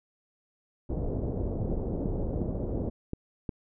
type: low-pass noise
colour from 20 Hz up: pink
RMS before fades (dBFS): -31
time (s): 0.89-2.9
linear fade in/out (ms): 10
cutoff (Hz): 550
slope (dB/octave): 24
type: click train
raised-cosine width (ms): 3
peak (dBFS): -19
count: 6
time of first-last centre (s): 1.7-3.492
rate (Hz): 2.79
effects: none